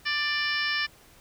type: harmonic tone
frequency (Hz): 590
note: D5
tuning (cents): +8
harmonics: 2 / 3 / 4 / 5 / 6 / 7 / 8 / 9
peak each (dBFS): -36 / -28 / -32 / -34 / -40 / -40 / -38 / -34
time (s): 0.05-0.87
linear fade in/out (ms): 20
effects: pink hiss -55 dBFS RMS until 1.2 s